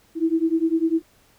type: beating tone pair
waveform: sine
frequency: 321.2 / 331.2 Hz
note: E4 / E4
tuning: -45 / +8 cents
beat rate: 10 Hz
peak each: -21 dBFS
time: 0.15-1.02 s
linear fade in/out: 50 ms
effects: pink hiss -58 dBFS RMS until 1.38 s

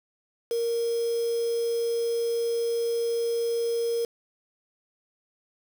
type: tone with quantisation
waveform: sine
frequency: 466.2 Hz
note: A#4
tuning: in tune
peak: -24 dBFS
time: 0.51-4.05 s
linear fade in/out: 2 ms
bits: 6
effects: none

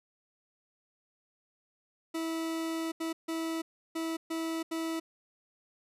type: tone bursts at uneven times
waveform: 40% pulse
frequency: 326 Hz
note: E4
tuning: 19 cents flat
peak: -31 dBFS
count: 6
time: 2.14-2.92 / 3-3.13 / 3.28-3.62 / 3.95-4.17 / 4.3-4.63 / 4.71-5 s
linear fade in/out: 10 ms
effects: resampled to 32000 Hz

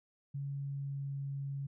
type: tone with pitch glide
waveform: sine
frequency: 140 to 138.87 Hz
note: C#3 to C#3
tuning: +18 to +3 cents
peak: -36 dBFS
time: 0.34-1.67 s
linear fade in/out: 10 ms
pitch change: -15 cents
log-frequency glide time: 0.44-1.17 s
effects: none

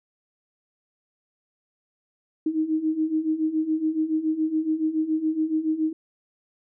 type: beating tone pair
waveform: sine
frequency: 309.9 / 317 Hz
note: D#4 / D#4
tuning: -7 / +32 cents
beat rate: 7.1 Hz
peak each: -27 / -23 dBFS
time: 2.46-5.93 s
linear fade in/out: 5 ms
effects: none

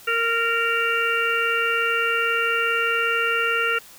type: harmonic tone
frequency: 462.4 Hz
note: A#4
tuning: 14 cents flat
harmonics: 1 / 3 / 4 / 5 / 6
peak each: -27 / -22 / -29 / -30 / -25 dBFS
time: 0.07-3.79 s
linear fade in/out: 10 ms
effects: white hiss -46 dBFS RMS until 3.98 s

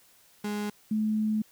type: tone pair in turn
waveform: 35% pulse / sine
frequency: 207.7 / 215.5 Hz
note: G#3 / A3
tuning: 0 / -36 cents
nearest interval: minor second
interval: 64 cents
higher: second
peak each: -28 / -24 dBFS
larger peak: second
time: 0.44-0.7 / 0.91-1.42 s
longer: second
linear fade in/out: 5 ms
effects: white hiss -60 dBFS RMS until 1.51 s

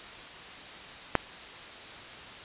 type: click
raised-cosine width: 0.5 ms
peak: -6 dBFS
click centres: 1.153 s
effects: white hiss -44 dBFS RMS until 2.44 s + resampled to 8000 Hz

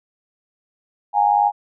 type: tone with amplitude modulation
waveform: sine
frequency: 823 Hz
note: G#5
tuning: 16 cents flat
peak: -9 dBFS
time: 1.13-1.52 s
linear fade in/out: 50 ms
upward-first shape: sine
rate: 101 Hz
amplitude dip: 85%
effects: none

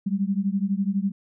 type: beating tone pair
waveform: sine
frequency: 192 / 204 Hz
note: G3 / G#3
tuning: -36 / -31 cents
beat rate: 12 Hz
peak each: -24 / -25 dBFS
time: 0.06-1.12 s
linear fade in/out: 10 ms
effects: none

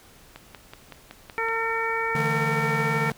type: click train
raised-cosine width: 0.3 ms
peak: -23 dBFS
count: 7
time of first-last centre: 0.36-1.486 s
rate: 5.33 Hz
type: harmonic tone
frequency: 453.7 Hz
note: A#4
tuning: 47 cents flat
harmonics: 1 / 2 / 3 / 4 / 5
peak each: -30 / -30 / -30 / -30 / -30 dBFS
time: 1.38-3.1 s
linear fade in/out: 0 ms
type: chord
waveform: square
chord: D suspended second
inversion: none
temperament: just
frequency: 146.83 / 165.19 / 220.2 Hz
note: D3 / E3 / A3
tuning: 0 / +4 / +2 cents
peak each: -28 / -33 / -34 dBFS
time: 2.15-3.12 s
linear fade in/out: 2 ms
effects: pink hiss -52 dBFS RMS until 3.17 s

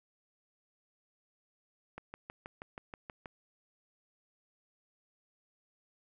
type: click train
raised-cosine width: 0.5 ms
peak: -28 dBFS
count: 9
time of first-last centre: 1.98-3.258 s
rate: 6.26 Hz
effects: none

